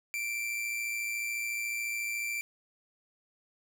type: tone with amplitude modulation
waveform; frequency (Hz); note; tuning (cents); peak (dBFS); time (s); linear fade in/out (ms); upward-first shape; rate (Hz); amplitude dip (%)
45% pulse; 2349; D7; 0; -30; 0.14-2.41; 0; sine; 114; 40
effects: none